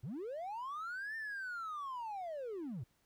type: linear two-way sweep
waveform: triangle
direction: up then down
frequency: 99.5 to 1811 to 99.5 Hz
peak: -37 dBFS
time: 0.03-2.84 s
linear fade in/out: 10 ms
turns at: 1.16 s
effects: tanh soft clip ceiling -35 dBFS + pink hiss -75 dBFS RMS until 3.05 s